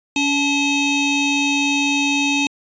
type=ring-modulated tone; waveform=35% pulse; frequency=1148 Hz; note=D6; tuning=40 cents flat; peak=-11 dBFS; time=0.16-2.47 s; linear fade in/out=2 ms; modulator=1430 Hz; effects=resampled to 16000 Hz

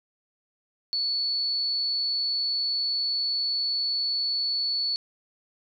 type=tone; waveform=sine; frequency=4435 Hz; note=C#8; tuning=in tune; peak=-24 dBFS; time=0.93-4.96 s; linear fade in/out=0 ms; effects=none

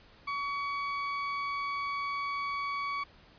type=tone; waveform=30% pulse; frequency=1130 Hz; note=C#6; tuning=33 cents sharp; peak=-29 dBFS; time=0.27-3.04 s; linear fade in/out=10 ms; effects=pink hiss -58 dBFS RMS until 3.38 s + resampled to 11025 Hz

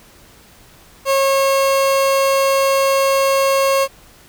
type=tone; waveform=30% pulse; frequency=544 Hz; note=C#5; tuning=33 cents flat; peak=-10 dBFS; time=1.05-3.88 s; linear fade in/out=50 ms; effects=pink hiss -46 dBFS RMS until 4.28 s

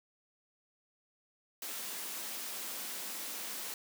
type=high-pass noise; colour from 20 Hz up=white; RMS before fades=-41 dBFS; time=1.62-3.74 s; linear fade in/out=2 ms; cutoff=180 Hz; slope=96 dB/octave; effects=none

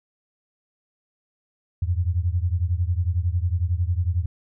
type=beating tone pair; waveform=sine; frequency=83.9 / 94.9 Hz; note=E2 / F#2; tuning=+31 / +44 cents; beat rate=11 Hz; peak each=-22 / -24 dBFS; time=1.82-4.26 s; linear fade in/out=5 ms; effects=none

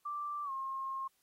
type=tone with pitch glide; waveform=sine; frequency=1174.7 to 1071 Hz; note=D6 to C6; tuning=0 to +40 cents; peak=-36 dBFS; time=0.05-1.08 s; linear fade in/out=10 ms; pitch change=-160 cents; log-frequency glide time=0.44-0.51 s; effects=white hiss -75 dBFS RMS until 1.22 s + AAC 48 kbps

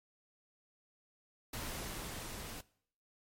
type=noise with level ramp; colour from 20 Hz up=pink; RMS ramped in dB=-41 to -46 dBFS; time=1.53-2.61 s; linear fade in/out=5 ms; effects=noise-tail reverb RT60 0.6 s tail -21 dB re dry + MP3 64 kbps

